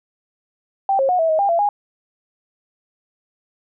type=tone with pitch steps; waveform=sine; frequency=782 / 539 / 727 / 651 / 631 / 800 / 678 / 821 Hz; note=G5 / C#5 / F#5 / E5 / D#5 / G5 / E5 / G#5; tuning=-4 / -49 / -31 / -22 / +24 / +35 / +49 / -20 cents; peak=-14 dBFS; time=0.89-1.69 s; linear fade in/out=2 ms; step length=100 ms; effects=none